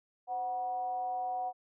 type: tone with frequency modulation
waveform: sine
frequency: 740 Hz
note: F#5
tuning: in tune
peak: -32 dBFS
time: 0.27-1.53 s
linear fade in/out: 50 ms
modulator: 223 Hz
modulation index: 0.37
effects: none